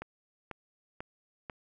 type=click train; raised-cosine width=0.5 ms; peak=-24 dBFS; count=4; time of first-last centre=0.02-1.498 s; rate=2.03 Hz; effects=none